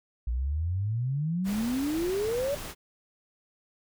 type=exponential sweep; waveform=sine; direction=up; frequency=56.7 to 585 Hz; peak=-26 dBFS; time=0.27-2.55 s; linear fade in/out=5 ms
type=noise; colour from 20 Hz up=pink; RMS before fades=-39 dBFS; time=1.44-2.75 s; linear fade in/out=50 ms
effects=none